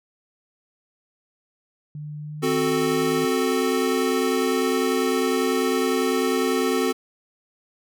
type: tone with pitch glide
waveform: sine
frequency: 149.6 to 158.5 Hz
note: D3 to D#3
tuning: +32 to +32 cents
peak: -31 dBFS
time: 1.95-3.25 s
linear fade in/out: 2 ms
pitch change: +100 cents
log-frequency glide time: 2.18-3.1 s
type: chord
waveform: square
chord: F# diminished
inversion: second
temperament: equal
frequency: 261.6 / 370 / 440 Hz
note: C4 / F#4 / A4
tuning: 0 / 0 / 0 cents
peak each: -25 dBFS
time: 2.42-6.93 s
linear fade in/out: 20 ms
effects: none